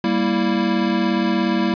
square chord, E diminished, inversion first, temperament equal, 196 / 233.1 / 329.6 Hz, G3 / Bb3 / E4, 0 / 0 / 0 cents, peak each -22 dBFS, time 0.04-1.74 s, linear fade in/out 2 ms, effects resampled to 11025 Hz + 9-bit

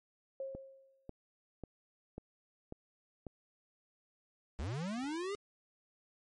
sine tone with exponential decay, 538 Hz, C5, 48 cents sharp, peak -36 dBFS, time 0.4-1.09 s, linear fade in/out 2 ms, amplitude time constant 150 ms
click train, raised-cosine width 2 ms, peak -30 dBFS, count 6, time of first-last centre 0.55-3.267 s, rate 1.84 Hz
square linear sweep, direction up, 59.9 to 416.5 Hz, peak -37 dBFS, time 4.59-5.35 s, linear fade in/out 0 ms
effects low-pass 8000 Hz 12 dB/octave + MP3 48 kbps

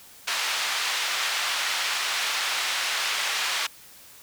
white band-pass noise, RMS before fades -27 dBFS, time 0.27-3.67 s, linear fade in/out 10 ms, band 1000 to 4000 Hz, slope 12 dB/octave, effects white hiss -49 dBFS RMS until 4.22 s

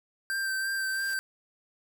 square tone with vibrato, 1568 Hz, G6, in tune, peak -29 dBFS, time 0.3-1.19 s, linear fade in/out 0 ms, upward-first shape sine, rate 3 Hz, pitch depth 19 cents each way
white noise with exponential growth, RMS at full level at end -46 dBFS, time 0.31-1.14 s, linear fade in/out 2 ms, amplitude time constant 180 ms
effects none

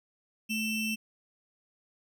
square ring-modulated tone, 1439 Hz, F#6, 49 cents flat, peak -27 dBFS, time 0.49-0.96 s, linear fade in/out 20 ms, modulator 1220 Hz, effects none

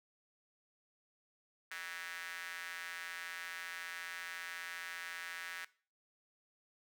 square tone with high-pass filter, 87.31 Hz, F2, in tune, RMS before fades -45 dBFS, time 1.71-5.65 s, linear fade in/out 5 ms, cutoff 1700 Hz, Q 3.3, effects noise-tail reverb RT60 0.4 s tail -19 dB re dry

